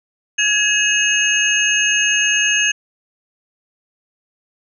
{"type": "tone cluster", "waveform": "sine", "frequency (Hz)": [1671, 2572, 2863, 6420], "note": ["G#6", "E7", "F7", "G8"], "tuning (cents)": [10, -43, 42, 40], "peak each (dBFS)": -19, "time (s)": [0.38, 2.72], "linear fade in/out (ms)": 10, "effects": []}